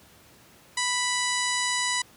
harmonic tone, 988 Hz, B5, in tune, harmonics 1 / 2 / 3 / 4 / 5 / 6 / 7 / 8 / 9 / 10, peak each -31 / -29 / -35 / -32 / -35 / -37 / -34 / -36 / -37 / -39 dBFS, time 0.77-2.02 s, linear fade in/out 5 ms, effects pink hiss -54 dBFS RMS until 2.16 s + high-pass 80 Hz 12 dB/octave

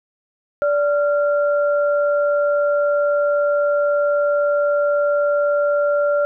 sine tone pair together, 581 / 1381.9 Hz, D5 / F6, -19 / -19 cents, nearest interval octave + minor third, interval 1500 cents, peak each -15 / -24 dBFS, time 0.62-6.25 s, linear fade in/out 0 ms, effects none

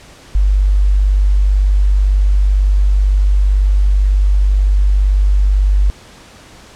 sine tone, 49 Hz, G1, in tune, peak -8 dBFS, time 0.35-5.9 s, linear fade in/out 0 ms, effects pink hiss -40 dBFS RMS until 6.75 s + low-pass 8000 Hz 12 dB/octave

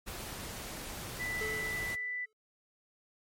pink noise, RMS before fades -42 dBFS, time 0.06-1.96 s, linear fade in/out 20 ms
sine tone, 1985 Hz, B6, 8 cents sharp, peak -34 dBFS, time 1.19-2.26 s, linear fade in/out 20 ms
square tone with exponential decay, 433.4 Hz, A4, 26 cents flat, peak -36 dBFS, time 1.41-2.33 s, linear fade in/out 1 ms, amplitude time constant 200 ms
effects MP3 64 kbps

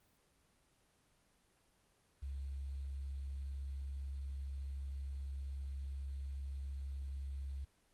sine tone with quantisation, 68.4 Hz, C#2, 23 cents flat, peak -40 dBFS, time 2.22-7.65 s, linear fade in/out 10 ms, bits 11, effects pink hiss -73 dBFS RMS until 7.93 s + Opus 24 kbps

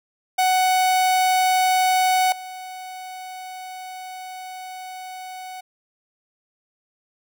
45% pulse tone with level steps, 744 Hz, F#5, 9 cents sharp, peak -16 / -33 dBFS, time 0.38-5.61 s, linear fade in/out 10 ms, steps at 2.32 s, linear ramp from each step 2 ms, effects none

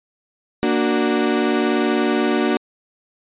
35% pulse chord, Bb augmented, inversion none, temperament equal, 233.1 / 293.7 / 370 Hz, Bb3 / D4 / F#4, 0 / 0 / 0 cents, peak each -19 dBFS, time 0.63-2.57 s, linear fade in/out 0 ms, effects resampled to 8000 Hz

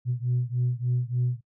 sine beating tone pair, 122.1 / 125.5 Hz, B2 / B2, -19 / +28 cents, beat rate 3.4 Hz, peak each -25 / -26 dBFS, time 0.05-1.41 s, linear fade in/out 50 ms, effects noise-tail reverb RT60 0.1 s tail -24 dB re dry + tanh soft clip ceiling -18 dBFS

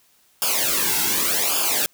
white noise with flanger, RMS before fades -21 dBFS, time 0.42-1.86 s, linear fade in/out 0 ms, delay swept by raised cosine 0.5 to 1.7 ms, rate 0.86 Hz, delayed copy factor -0.9, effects white hiss -59 dBFS RMS until 1.93 s

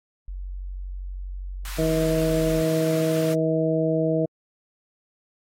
sine tone, 46.25 Hz, F#1, in tune, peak -30 dBFS, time 0.28-2.61 s, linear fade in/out 0 ms
pink high-pass noise, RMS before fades -38 dBFS, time 1.65-3.34 s, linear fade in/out 2 ms, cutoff 1000 Hz, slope 24 dB/octave
harmonic tone, 159.9 Hz, D#3, 48 cents sharp, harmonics 1 / 2 / 3 / 4, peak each -25 / -25 / -25 / -25 dBFS, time 1.78-4.26 s, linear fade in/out 10 ms
effects AAC 48 kbps

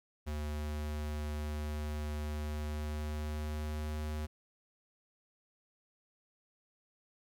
square tone with pitch glide, 75.1 to 76.24 Hz, D2 to D#2, +39 to -35 cents, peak -36 dBFS, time 0.26-4.27 s, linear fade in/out 20 ms, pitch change +26 cents, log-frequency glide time 2.37-4.01 s, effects 13-bit

